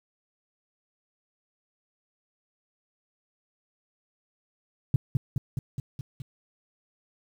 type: tone with echo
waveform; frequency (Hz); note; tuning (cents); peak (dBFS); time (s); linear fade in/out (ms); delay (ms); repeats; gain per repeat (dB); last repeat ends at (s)
sine; 131.2; C3; +5; -16; 4.94-4.96; 2; 210; 6; -3; 6.22
effects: 9-bit